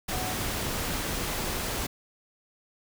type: tone in noise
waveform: sine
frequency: 740 Hz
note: F#5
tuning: in tune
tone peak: -36 dBFS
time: 0.12-0.34 s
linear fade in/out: 10 ms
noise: pink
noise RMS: -31 dBFS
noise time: 0.08-1.87 s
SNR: -8 dB
effects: none